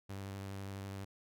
sawtooth tone with vibrato, 98 Hz, G2, in tune, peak -38 dBFS, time 0.09-1.05 s, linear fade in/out 10 ms, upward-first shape sine, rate 12 Hz, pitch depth 18 cents each way, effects none

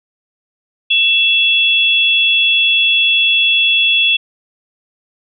sine tone pair together, 2675 / 3373 Hz, E7 / G#7, +25 / +26 cents, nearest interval major third, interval 401 cents, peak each -12 dBFS, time 0.9-4.17 s, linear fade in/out 10 ms, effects none

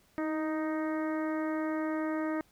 harmonic tone with a mistuned harmonic, 311.1 Hz, D#4, in tune, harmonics 1 / 2 / 3 / 4 / 5 / 6 / 7, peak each -31 / -37 / -43 / -42 / -46 / -45 / -51 dBFS, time 0.18-2.41 s, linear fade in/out 0 ms, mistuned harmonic 1, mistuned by +22 cents, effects pink hiss -66 dBFS RMS until 2.51 s

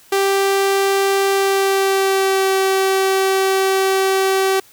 sawtooth tone with pitch glide, 392.1 to 384.3 Hz, G4 to G4, 0 to -34 cents, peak -10 dBFS, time 0.12-4.6 s, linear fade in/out 5 ms, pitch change -34 cents, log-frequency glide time 1.31-2.52 s, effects white hiss -48 dBFS RMS until 4.72 s

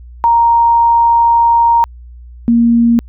sine tone pair in turn, 933 / 234 Hz, A#5 / A#3, +1 / +7 cents, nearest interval 2 octaves, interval 2394 cents, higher first, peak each -6 dBFS, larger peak neither, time 0.24-1.84 / 2.48-2.99 s, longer first, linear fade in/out 0 ms, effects added 60 Hz sine -31 dBFS peak until 3.08 s

